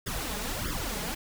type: noise with flanger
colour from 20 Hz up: pink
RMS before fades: -33 dBFS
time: 0.06-1.15 s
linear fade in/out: 10 ms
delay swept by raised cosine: 0.58 to 4.88 ms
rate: 1.6 Hz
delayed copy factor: +1
effects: none